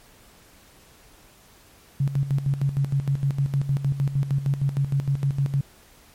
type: tone with tremolo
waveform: sine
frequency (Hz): 138.59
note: C#3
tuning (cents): 0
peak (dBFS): -18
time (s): 2-5.61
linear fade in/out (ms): 5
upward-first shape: square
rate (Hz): 6.5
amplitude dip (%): 70
effects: pink hiss -53 dBFS RMS until 6.14 s + MP3 64 kbps